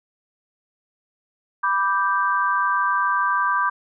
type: chord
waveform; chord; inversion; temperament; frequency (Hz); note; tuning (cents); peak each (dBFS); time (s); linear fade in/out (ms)
sine; G major; first; equal; 987.8 / 1174.7 / 1568; B5 / D6 / G6; 0 / 0 / 0; -23 / -21 / -23; 1.63-3.7; 10
effects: none